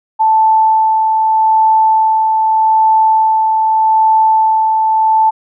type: tone with tremolo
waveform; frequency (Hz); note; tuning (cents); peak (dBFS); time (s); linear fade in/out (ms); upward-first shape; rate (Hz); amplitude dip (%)
sine; 879; A5; -2; -6; 0.19-5.31; 20; sine; 0.82; 30
effects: none